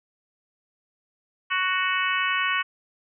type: harmonic tone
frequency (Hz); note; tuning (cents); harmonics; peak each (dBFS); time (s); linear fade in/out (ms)
371.2; F#4; +6; 3 / 4 / 5 / 6 / 7 / 8; -27 / -28 / -29 / -30 / -30 / -31; 1.5-2.63; 20
effects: none